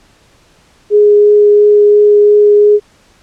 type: tone with vibrato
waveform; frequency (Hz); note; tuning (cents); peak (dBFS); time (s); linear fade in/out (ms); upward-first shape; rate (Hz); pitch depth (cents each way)
sine; 415.3; G#4; 0; -3; 0.9-2.8; 50; triangle; 2.9; 8
effects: pink hiss -48 dBFS RMS until 3.22 s + low-pass 8000 Hz 12 dB/octave